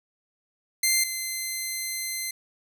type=tone pair in turn; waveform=10% pulse; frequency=2086 / 2070 Hz; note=C7 / C7; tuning=-6 / -19 cents; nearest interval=unison; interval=13 cents; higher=first; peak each=-11 / -20 dBFS; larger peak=first; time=0.83-1.04 / 1.04-2.31 s; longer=second; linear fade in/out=5 ms; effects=none